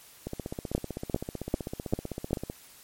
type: two click trains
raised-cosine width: 2 ms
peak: -20 / -11 dBFS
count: 36 / 5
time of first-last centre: 0.27-2.499 / 0.75-2.331 s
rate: 15.7 / 2.53 Hz
effects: white hiss -53 dBFS RMS until 2.83 s + MP3 64 kbps